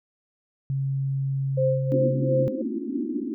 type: tone with pitch glide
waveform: sine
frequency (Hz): 136.1 to 135.24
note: C#3 to C#3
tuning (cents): -31 to -42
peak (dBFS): -23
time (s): 0.7-2.48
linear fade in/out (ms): 0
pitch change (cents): -11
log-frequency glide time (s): 1.35-2.11
type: tone with tremolo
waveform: sine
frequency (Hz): 523.3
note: C5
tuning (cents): 0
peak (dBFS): -19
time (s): 1.57-2.62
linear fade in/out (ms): 10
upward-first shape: sine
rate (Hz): 2.8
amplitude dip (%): 80
type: band-pass noise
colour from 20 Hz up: pink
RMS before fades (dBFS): -29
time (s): 1.92-3.34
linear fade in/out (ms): 0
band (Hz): 220 to 360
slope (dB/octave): 96
effects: none